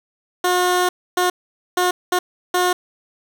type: tone bursts at uneven times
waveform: 15% pulse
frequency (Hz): 360.3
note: F#4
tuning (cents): -46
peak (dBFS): -9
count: 5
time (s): 0.44-0.89 / 1.17-1.3 / 1.77-1.91 / 2.12-2.19 / 2.54-2.73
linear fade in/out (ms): 5
effects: none